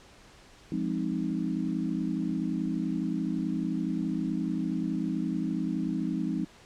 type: chord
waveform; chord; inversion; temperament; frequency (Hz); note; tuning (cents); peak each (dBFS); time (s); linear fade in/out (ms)
sine; F minor seventh; none; equal with one note detuned; 174.61 / 206.3 / 261.6 / 311.1; F3 / Ab3 / C4 / Eb4; 0 / -11 / 0 / 0; -33; 0.72-6.45; 2
effects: pink hiss -54 dBFS RMS until 6.65 s + low-pass 7000 Hz 12 dB/octave